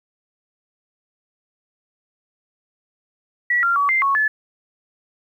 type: tone with pitch steps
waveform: sine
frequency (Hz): 1939 / 1384 / 1136 / 2089 / 1105 / 1727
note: B6 / F6 / C#6 / C7 / C#6 / A6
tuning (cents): -32 / -16 / +42 / -3 / -6 / -33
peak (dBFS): -15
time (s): 3.5-4.28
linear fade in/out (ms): 5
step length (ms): 130
effects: 9-bit